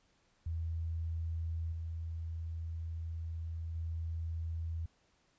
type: tone with level steps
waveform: sine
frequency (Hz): 82.1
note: E2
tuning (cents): -6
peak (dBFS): -34 / -37 / -35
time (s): 0.46-4.86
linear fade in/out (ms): 5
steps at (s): 1.72 / 3.75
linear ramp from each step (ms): 5
effects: pink hiss -72 dBFS RMS until 5.38 s + resampled to 16000 Hz